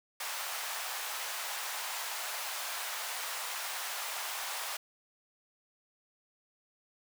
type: high-pass noise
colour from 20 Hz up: pink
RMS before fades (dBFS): -38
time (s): 0.2-4.77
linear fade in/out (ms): 5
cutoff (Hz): 730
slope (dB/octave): 24
effects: none